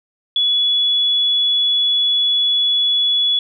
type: tone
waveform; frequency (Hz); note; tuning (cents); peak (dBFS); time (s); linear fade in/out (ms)
sine; 3400; G#7; +40; -13; 0.36-3.39; 2
effects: none